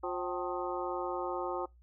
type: harmonic tone with a mistuned harmonic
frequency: 178.1 Hz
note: F3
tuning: 34 cents sharp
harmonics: 2 / 3 / 4 / 5 / 6 / 7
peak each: -37 / -39 / -40 / -41 / -42 / -42 dBFS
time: 0.03-1.66 s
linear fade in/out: 10 ms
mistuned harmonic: 4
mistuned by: +130 cents
effects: noise-tail reverb RT60 0.2 s tail -24 dB re dry + added 60 Hz sine -57 dBFS peak until 1.82 s